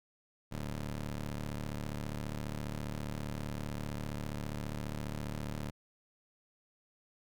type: ring-modulated tone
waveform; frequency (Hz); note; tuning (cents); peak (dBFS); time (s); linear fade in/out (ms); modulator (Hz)
20% pulse; 74.6; D2; +28; -29; 0.51-5.71; 20; 54.8
effects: none